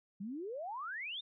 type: exponential sweep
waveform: sine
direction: up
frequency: 185 to 3729 Hz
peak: -39 dBFS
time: 0.2-1.21 s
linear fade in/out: 10 ms
effects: none